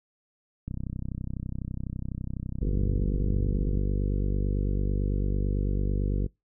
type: click train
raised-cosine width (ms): 5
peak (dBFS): -21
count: 100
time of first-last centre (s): 0.68-3.774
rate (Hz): 32
type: harmonic tone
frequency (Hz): 49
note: G1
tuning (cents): 0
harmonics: 1 / 2 / 3 / 4 / 5 / 6 / 7 / 8 / 9 / 10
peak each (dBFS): -25 / -31 / -35 / -37 / -39 / -41 / -42 / -43 / -44 / -45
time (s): 2.61-6.27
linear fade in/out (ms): 10
effects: noise-tail reverb RT60 0.2 s tail -24 dB re dry